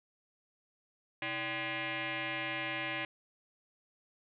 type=tone with frequency modulation; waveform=sine; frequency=129.1 Hz; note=C3; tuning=23 cents flat; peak=-34 dBFS; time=1.22-3.05 s; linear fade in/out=2 ms; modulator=452 Hz; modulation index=6; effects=none